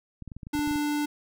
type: clicks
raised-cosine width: 5 ms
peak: -27 dBFS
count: 11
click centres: 0.223 / 0.277 / 0.318 / 0.366 / 0.432 / 0.469 / 0.552 / 0.592 / 0.675 / 0.711 / 0.758 s
type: tone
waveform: square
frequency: 294.9 Hz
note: D4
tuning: 7 cents sharp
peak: -26 dBFS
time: 0.53-1.06 s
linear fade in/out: 10 ms
effects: none